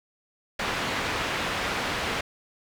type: low-pass noise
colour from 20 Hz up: white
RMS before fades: -29 dBFS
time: 0.59-2.21 s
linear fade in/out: 5 ms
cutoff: 2400 Hz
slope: 12 dB/octave
effects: none